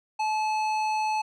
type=tone with tanh clipping; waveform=sine; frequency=863 Hz; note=A5; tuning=34 cents flat; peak=-26 dBFS; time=0.19-1.22 s; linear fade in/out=10 ms; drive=14 dB; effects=none